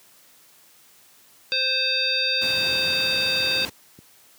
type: harmonic tone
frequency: 523.3 Hz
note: C5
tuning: in tune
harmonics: 1 / 3 / 5 / 7 / 9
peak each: -33 / -31 / -25 / -25 / -25 dBFS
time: 1.52-3.65 s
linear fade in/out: 0 ms
type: noise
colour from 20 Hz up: pink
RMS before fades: -34 dBFS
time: 2.41-3.7 s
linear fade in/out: 10 ms
type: clicks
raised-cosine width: 3 ms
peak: -31 dBFS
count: 4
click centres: 2.418 / 2.719 / 3.619 / 3.989 s
effects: white hiss -54 dBFS RMS until 4.38 s + high-pass 100 Hz 12 dB/octave